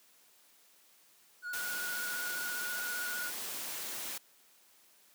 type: tone with vibrato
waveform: triangle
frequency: 1453 Hz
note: F#6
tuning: 32 cents flat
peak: -35 dBFS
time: 1.42-3.32 s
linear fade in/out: 50 ms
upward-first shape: triangle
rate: 15 Hz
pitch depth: 34 cents each way
type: noise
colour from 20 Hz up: white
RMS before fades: -40 dBFS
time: 1.53-4.18 s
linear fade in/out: 5 ms
effects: white hiss -64 dBFS RMS until 5.14 s + high-pass 200 Hz 12 dB/octave

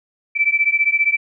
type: beating tone pair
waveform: sine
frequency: 2316 / 2331 Hz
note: D7 / D7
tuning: -25 / -14 cents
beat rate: 15 Hz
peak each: -17 dBFS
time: 0.35-1.17 s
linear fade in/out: 20 ms
effects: none

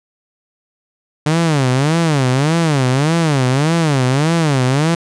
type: tone with vibrato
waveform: sawtooth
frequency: 146 Hz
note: D3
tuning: 10 cents flat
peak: -8 dBFS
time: 1.26-4.95 s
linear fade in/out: 5 ms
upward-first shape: sine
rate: 1.7 Hz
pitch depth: 250 cents each way
effects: resampled to 22050 Hz

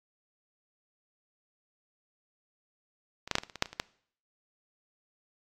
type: clicks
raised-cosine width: 0.2 ms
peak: -23 / -10 / -6 / -10 / -23 / -30 / -22 / -6 / -25 / -25 / -11 dBFS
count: 11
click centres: 3.276 / 3.313 / 3.354 / 3.384 / 3.435 / 3.498 / 3.557 / 3.624 / 3.658 / 3.73 / 3.799 s
effects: noise-tail reverb RT60 0.6 s tail -23 dB re dry + AAC 64 kbps

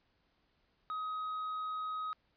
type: tone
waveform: triangle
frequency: 1262 Hz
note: D#6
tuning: 24 cents sharp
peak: -34 dBFS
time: 0.9-2.13 s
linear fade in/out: 0 ms
effects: pink hiss -75 dBFS RMS until 2.36 s + resampled to 11025 Hz

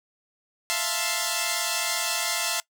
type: chord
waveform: 5% pulse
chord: F major seventh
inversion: third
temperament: equal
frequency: 659.3 / 698.5 / 880 / 1046.5 Hz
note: E5 / F5 / A5 / C6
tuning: 0 / 0 / 0 / 0 cents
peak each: -19 dBFS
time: 0.7-2.6 s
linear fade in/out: 0 ms
effects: noise-tail reverb RT60 0.1 s tail -21 dB re dry

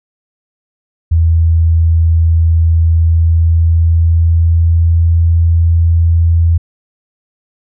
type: tone with pitch glide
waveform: sine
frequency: 82.2 to 83.54 Hz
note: E2 to E2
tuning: -4 to +24 cents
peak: -6 dBFS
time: 1.11-6.58 s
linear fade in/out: 10 ms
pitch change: +28 cents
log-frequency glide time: 2.91-5.13 s
effects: none

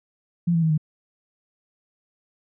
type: tone with pitch steps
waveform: sine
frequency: 171.9 / 165.76 / 159.83 / 154.12 Hz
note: F3 / E3 / D#3 / D#3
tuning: -27 / +10 / +47 / -16 cents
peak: -17 dBFS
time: 0.47-0.778 s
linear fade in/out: 10 ms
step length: 77 ms
effects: none

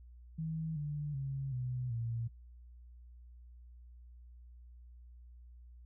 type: tone with pitch steps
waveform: sine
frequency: 160.2 / 147.76 / 136.28 / 125.69 / 115.93 Hz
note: E3 / D3 / C#3 / B2 / A#2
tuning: -49 / +11 / -29 / +31 / -9 cents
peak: -35 dBFS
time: 0.38-2.28 s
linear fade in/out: 10 ms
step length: 380 ms
effects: noise-tail reverb RT60 0.1 s tail -18 dB re dry + added 60 Hz sine -52 dBFS peak until 5.85 s

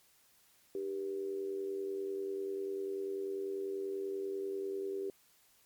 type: tone with amplitude modulation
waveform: sine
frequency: 392 Hz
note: G4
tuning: in tune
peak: -32 dBFS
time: 0.75-5.1 s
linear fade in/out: 2 ms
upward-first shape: sine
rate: 90.2 Hz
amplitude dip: 65%
effects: white hiss -67 dBFS RMS until 5.65 s + MP3 96 kbps

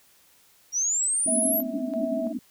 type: linear sweep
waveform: sine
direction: up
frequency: 5588 to 12000 Hz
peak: -22 dBFS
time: 0.72-1.63 s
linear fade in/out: 50 ms
type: band-pass noise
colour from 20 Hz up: pink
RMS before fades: -30 dBFS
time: 1.26-2.39 s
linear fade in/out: 2 ms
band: 220 to 290 Hz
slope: 96 dB/octave
type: tone with tremolo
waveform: sine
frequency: 650 Hz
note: E5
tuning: 24 cents flat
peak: -27 dBFS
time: 1.27-2.33 s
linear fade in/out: 10 ms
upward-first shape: square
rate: 1.5 Hz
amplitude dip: 55%
effects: white hiss -59 dBFS RMS until 2.5 s

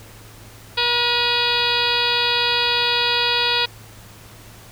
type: harmonic tone with a mistuned harmonic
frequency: 479.9 Hz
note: B4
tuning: 50 cents flat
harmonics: 1 / 2 / 3 / 4 / 5 / 6 / 7 / 8 / 9 / 10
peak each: -28 / -25 / -27 / -29 / -24 / -29 / -24 / -24 / -27 / -27 dBFS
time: 0.77-3.66 s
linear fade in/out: 10 ms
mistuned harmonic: 5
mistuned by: +60 cents
effects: added 108 Hz sine -44 dBFS peak until 4.71 s + pink hiss -44 dBFS RMS until 4.71 s

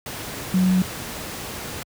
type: tone in noise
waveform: sine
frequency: 185 Hz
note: F#3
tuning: in tune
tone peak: -15 dBFS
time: 0.54-0.82 s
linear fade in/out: 2 ms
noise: pink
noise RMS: -32 dBFS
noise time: 0.06-1.83 s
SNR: +14 dB
effects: high-pass 60 Hz 12 dB/octave

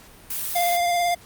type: noise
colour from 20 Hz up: blue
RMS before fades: -28 dBFS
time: 0.3-0.77 s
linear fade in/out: 5 ms
type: tone with vibrato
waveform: square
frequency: 698.5 Hz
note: F5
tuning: in tune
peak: -20 dBFS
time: 0.55-1.15 s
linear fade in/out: 10 ms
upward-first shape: sine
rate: 18 Hz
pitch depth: 19 cents each way
effects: pink hiss -48 dBFS RMS until 1.25 s + Opus 48 kbps

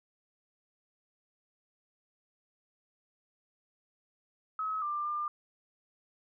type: tone with pitch steps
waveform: sine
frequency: 1281 / 1189 / 1198 Hz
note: E6 / D6 / D6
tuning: -50 / +21 / +34 cents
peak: -31 dBFS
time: 4.59-5.28 s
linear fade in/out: 2 ms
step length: 230 ms
effects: none

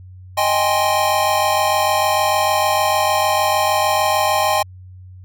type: chord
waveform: square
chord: Ab major seventh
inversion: second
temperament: equal with one note detuned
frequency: 622.3 / 784 / 830.6 / 1050.7 Hz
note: Eb5 / G5 / Ab5 / C6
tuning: 0 / 0 / 0 / +7 cents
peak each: -21 dBFS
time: 0.37-4.63 s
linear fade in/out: 10 ms
effects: added 92 Hz sine -36 dBFS peak until 5.24 s

